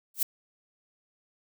violet noise with exponential growth, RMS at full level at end -19 dBFS, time 0.14-0.23 s, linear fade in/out 5 ms, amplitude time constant 18 ms, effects none

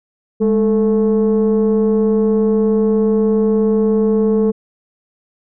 sine tone pair together, 207.7 / 441.6 Hz, G#3 / A4, 0 / +6 cents, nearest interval octave + minor second, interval 1306 cents, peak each -12 dBFS, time 0.4-4.52 s, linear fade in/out 20 ms, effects tanh soft clip ceiling -8 dBFS

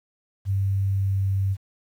sine tone with pitch glide, 97.7 to 97.08 Hz, G2 to G2, -5 to -16 cents, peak -20 dBFS, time 0.45-1.57 s, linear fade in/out 50 ms, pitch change -11 cents, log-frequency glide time 0.93-1.22 s, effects 9-bit

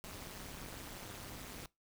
pink noise with amplitude modulation, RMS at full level -44 dBFS, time 0.04-1.66 s, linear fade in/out 0 ms, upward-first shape sine, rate 200 Hz, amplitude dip 100%, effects noise-tail reverb RT60 0.2 s tail -21 dB re dry

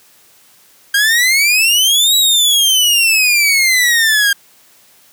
sawtooth exponential two-way sweep, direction up then down, 1600 to 3900 to 1600 Hz, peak -6 dBFS, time 0.94-4.33 s, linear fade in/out 5 ms, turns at 2.16 s, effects white hiss -48 dBFS RMS until 5.12 s + high-pass 100 Hz 12 dB/octave

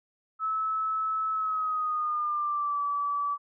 sine tone with pitch glide, 1300 to 1151.5 Hz, E6 to D6, -24 to -34 cents, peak -26 dBFS, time 0.39-3.38 s, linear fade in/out 50 ms, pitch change -210 cents, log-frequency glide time 1.32-2.82 s, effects none

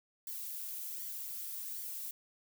violet noise with flanger, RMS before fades -42 dBFS, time 0.27-2.11 s, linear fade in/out 2 ms, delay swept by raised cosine 0.75 to 3.05 ms, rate 1.3 Hz, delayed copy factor -0.6, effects none

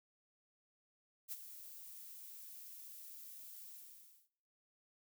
violet noise with ADSR envelope, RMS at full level -42 dBFS, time 1.28-4.29 s, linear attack 43 ms, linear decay 32 ms, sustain -11 dB, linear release 620 ms, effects noise-tail reverb RT60 0.7 s tail -21 dB re dry

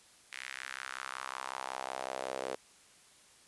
sawtooth tone with high-pass filter sweep, 65.41 Hz, C2, in tune, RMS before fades -41 dBFS, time 0.32-2.56 s, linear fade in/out 10 ms, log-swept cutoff 2100 to 480 Hz, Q 2.6, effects white hiss -61 dBFS RMS until 3.47 s + resampled to 24000 Hz

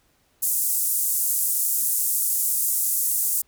white band-pass noise, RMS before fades -23 dBFS, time 0.42-3.42 s, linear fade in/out 10 ms, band 7800 to 16000 Hz, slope 24 dB/octave, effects pink hiss -64 dBFS RMS until 3.47 s

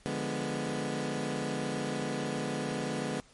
20% pulse chord, D diminished seventh, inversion none, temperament equal with one note detuned, 147.26 / 174.61 / 207.7 / 246.9 Hz, D3 / F3 / Ab3 / Cb4, +5 / 0 / 0 / 0 cents, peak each -32 / -36 / -32 / -31 dBFS, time 0.06-3.2 s, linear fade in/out 0 ms, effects pink hiss -60 dBFS RMS until 3.33 s + MP3 48 kbps

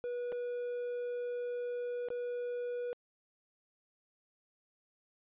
triangle tone with dropouts, 486.4 Hz, B4, 26 cents flat, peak -33 dBFS, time 0.04-2.93 s, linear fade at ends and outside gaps 0 ms, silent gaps 0.32-0.325 / 2.086-2.103 s, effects resampled to 8000 Hz

